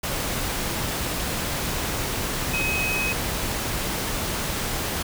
sine tone in noise, 2534 Hz, D#7, 31 cents sharp, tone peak -24 dBFS, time 2.53-3.13 s, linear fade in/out 10 ms, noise pink, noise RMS -27 dBFS, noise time 0.03-5.03 s, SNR 0 dB, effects none

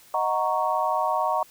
sine chord, D# minor seventh, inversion none, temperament equal, 622.3 / 740 / 932.3 / 1108.7 Hz, D#5 / F#5 / A#5 / C#6, 0 / 0 / 0 / 0 cents, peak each -28 / -27 / -26 / -27 dBFS, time 0.14-1.43 s, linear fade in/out 2 ms, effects white hiss -53 dBFS RMS until 1.5 s

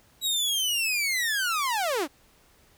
sawtooth linear sweep, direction down, 3881 to 250 Hz, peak -21 dBFS, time 0.21-2.08 s, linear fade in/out 50 ms, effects pink hiss -60 dBFS RMS until 2.77 s

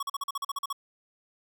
square tone bursts, 1115 Hz, C#6, 10 cents sharp, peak -30 dBFS, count 11, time 0-0.728 s, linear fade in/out 5 ms, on 28 ms, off 42 ms, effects none

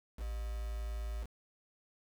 sine tone with quantisation, 55.5 Hz, A1, 16 cents sharp, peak -36 dBFS, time 0.17-1.27 s, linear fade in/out 50 ms, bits 8, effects none

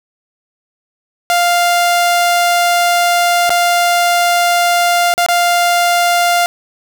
sawtooth tone with dropouts, 698.5 Hz, F5, in tune, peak -6 dBFS, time 1.3-6.46 s, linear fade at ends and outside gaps 0 ms, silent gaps 3.494-3.503 / 5.139-5.179 / 5.263-5.286 s, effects none

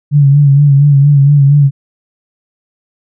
sine tone with vibrato, 142.1 Hz, C#3, 43 cents sharp, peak -3 dBFS, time 0.11-1.71 s, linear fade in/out 50 ms, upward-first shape sine, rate 4.3 Hz, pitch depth 53 cents each way, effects none

